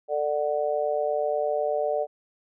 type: harmonic tone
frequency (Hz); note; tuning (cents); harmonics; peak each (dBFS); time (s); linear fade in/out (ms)
148.2; D3; +16; 3 / 4 / 5; -29 / -25 / -30; 0.08-2.07; 50
effects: none